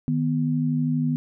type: tone pair together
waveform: sine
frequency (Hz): 154.9 / 247.3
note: D#3 / B3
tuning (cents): -7 / +3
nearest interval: minor sixth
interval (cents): 810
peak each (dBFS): -23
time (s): 0.08-1.16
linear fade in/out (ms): 0
effects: none